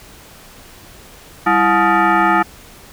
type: tone with frequency modulation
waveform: sine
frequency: 196 Hz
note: G3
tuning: in tune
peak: -10 dBFS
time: 1.46-2.43 s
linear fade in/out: 10 ms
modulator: 528 Hz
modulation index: 2.9
effects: pink hiss -41 dBFS RMS until 2.92 s